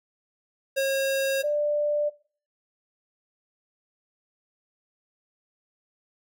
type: tone pair in turn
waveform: square / sine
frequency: 542 / 591.2 Hz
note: C#5 / D5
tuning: -39 / +11 cents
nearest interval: major second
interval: 150 cents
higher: second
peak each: -22 dBFS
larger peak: neither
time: 0.76-1.43 / 1.43-2.1 s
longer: neither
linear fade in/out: 20 ms
effects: noise-tail reverb RT60 0.4 s tail -17 dB re dry